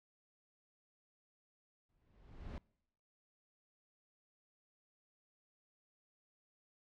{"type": "noise with exponential growth", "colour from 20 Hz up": "brown", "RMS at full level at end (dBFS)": -42, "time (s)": [1.89, 2.58], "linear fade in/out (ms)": 2, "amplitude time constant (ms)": 150, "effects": ["noise-tail reverb RT60 0.8 s tail -25 dB re dry", "low-pass 4000 Hz 12 dB/octave"]}